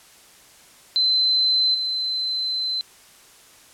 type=tone with level steps; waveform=sine; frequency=4063 Hz; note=B7; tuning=48 cents sharp; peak=-16 / -22 dBFS; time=0.96-2.81 s; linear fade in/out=0 ms; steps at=1.74 s; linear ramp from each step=10 ms; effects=white hiss -50 dBFS RMS until 3.73 s + low-pass 11000 Hz 12 dB/octave